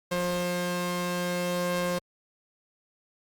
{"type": "tone pair together", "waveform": "sawtooth", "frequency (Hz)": [177.5, 531.9], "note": ["F3", "C5"], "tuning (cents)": [28, 28], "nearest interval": "octave + perfect fifth", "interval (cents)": 1900, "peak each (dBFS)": -26, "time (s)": [0.11, 1.99], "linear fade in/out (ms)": 10, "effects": ["Opus 48 kbps"]}